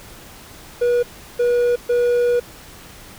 triangle tone bursts at uneven times, 483.5 Hz, B4, 37 cents flat, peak -12 dBFS, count 3, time 0.81-1.03 / 1.39-1.76 / 1.89-2.4 s, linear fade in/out 10 ms, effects pink hiss -41 dBFS RMS until 3.18 s

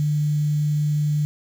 sine tone with quantisation, 149.1 Hz, D3, 27 cents sharp, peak -18 dBFS, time 0-1.25 s, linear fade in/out 0 ms, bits 7, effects none

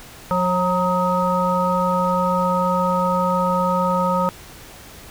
harmonic tone with a mistuned harmonic, 180.2 Hz, F#3, 45 cents flat, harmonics 1 / 3 / 5 / 7, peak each -22 / -22 / -22 / -22 dBFS, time 0.31-4.29 s, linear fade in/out 0 ms, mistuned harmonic 5, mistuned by +51 cents, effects pink hiss -41 dBFS RMS until 5.1 s

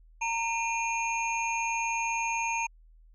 sine tone cluster, 921 / 2426 / 2678 / 6460 Hz, A#5 / D#7 / E7 / G#8, -21 / -44 / +27 / -49 cents, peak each -30 / -32 / -38 / -37 dBFS, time 0.21-2.67 s, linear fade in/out 10 ms, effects added 40 Hz sine -53 dBFS peak until 3.14 s

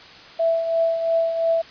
sine tone with tremolo, 661 Hz, E5, 5 cents sharp, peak -15 dBFS, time 0.39-1.62 s, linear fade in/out 10 ms, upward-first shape triangle, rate 2.9 Hz, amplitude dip 60%, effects white hiss -43 dBFS RMS until 1.7 s + resampled to 11025 Hz

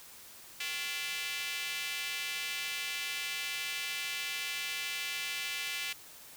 square tone with high-pass filter, 156.8 Hz, D#3, 14 cents sharp, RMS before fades -37 dBFS, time 0.6-5.93 s, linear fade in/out 5 ms, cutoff 2500 Hz, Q 2.2, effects white hiss -52 dBFS RMS until 6.36 s

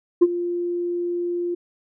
sine tone with ADSR envelope, 349.2 Hz, F4, in tune, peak -6 dBFS, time 0.21-1.55 s, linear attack 15 ms, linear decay 40 ms, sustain -16 dB, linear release 10 ms, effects tanh soft clip ceiling -7 dBFS

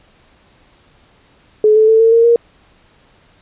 sine tone with pitch steps, 427.9 / 435.9 / 444 / 452.3 / 460.7 / 469.3 Hz, A4 / A4 / A4 / A4 / A#4 / A#4, -48 / -16 / +16 / +48 / -20 / +12 cents, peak -6 dBFS, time 1.64-2.36 s, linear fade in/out 2 ms, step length 120 ms, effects pink hiss -51 dBFS RMS until 3.41 s + resampled to 8000 Hz

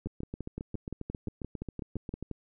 two click trains, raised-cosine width 3 ms, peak -23 / -24 dBFS, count 14 / 17, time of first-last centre 0.06-2.313 / 0.07-2.226 s, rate 5.77 / 7.42 Hz, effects none

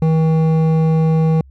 triangle tone with hard clipping, 160 Hz, D#3, 49 cents sharp, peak -13 dBFS, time 0.02-1.41 s, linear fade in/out 2 ms, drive 14 dB, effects added 67 Hz sine -40 dBFS peak until 1.5 s

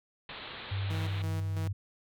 white low-pass noise, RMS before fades -44 dBFS, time 0.29-1.22 s, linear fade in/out 2 ms, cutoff 4100 Hz, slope 96 dB/octave
sine tone, 98 Hz, G2, in tune, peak -30 dBFS, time 0.71-1.73 s, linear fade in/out 10 ms
sawtooth tone with tremolo, 161 Hz, E3, 41 cents flat, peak -33 dBFS, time 0.9-1.68 s, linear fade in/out 5 ms, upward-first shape square, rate 3 Hz, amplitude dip 60%
effects none

